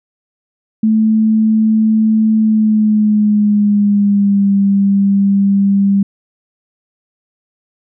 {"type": "tone with pitch glide", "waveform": "sine", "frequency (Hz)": [218.7, 198.25], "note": ["A3", "G3"], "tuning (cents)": [-10, 20], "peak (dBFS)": -8, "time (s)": [0.83, 6.03], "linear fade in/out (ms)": 5, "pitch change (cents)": -170, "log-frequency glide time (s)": [2.37, 4.53], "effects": []}